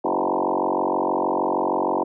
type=tone with frequency modulation; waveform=sine; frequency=633 Hz; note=D#5; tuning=30 cents sharp; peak=-19 dBFS; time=0.04-2.04 s; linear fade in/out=10 ms; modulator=46.4 Hz; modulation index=7.6; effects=none